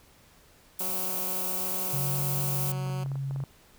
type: noise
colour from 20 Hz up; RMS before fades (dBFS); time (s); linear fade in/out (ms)
violet; -31; 0.79-2.72; 5
type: tone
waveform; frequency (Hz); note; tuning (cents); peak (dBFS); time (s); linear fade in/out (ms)
10% pulse; 185; F#3; 0; -29; 0.8-3.04; 5
type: tone with pitch glide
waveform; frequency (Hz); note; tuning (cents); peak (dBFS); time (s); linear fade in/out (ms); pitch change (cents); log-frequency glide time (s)
sine; 138.59 to 136.52; C#3 to C#3; 0 to -26; -29; 1.93-3.44; 5; -26; 2.24-2.96
type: clicks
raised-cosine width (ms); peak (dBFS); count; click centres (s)
1; -30; 9; 2.866 / 2.897 / 3.061 / 3.117 / 3.156 / 3.31 / 3.361 / 3.403 / 3.438
effects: pink hiss -58 dBFS RMS until 3.78 s